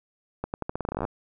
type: accelerating click train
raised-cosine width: 1 ms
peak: -15 dBFS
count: 17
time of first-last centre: 0.44-1.051 s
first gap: 99 ms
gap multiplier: 0.85
effects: none